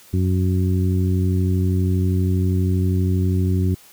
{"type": "harmonic tone", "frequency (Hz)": 92.5, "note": "F#2", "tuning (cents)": 0, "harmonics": [1, 2, 3, 4], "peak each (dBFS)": [-17, -23, -27, -29], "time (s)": [0.13, 3.75], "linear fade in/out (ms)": 10, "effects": ["white hiss -48 dBFS RMS until 3.92 s"]}